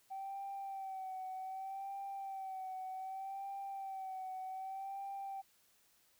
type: tone with vibrato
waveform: sine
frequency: 770 Hz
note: G5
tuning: 31 cents flat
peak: -40 dBFS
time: 0.1-5.42 s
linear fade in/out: 20 ms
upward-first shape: sine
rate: 0.65 Hz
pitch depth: 42 cents each way
effects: tanh soft clip ceiling -37 dBFS + white hiss -71 dBFS RMS until 6.19 s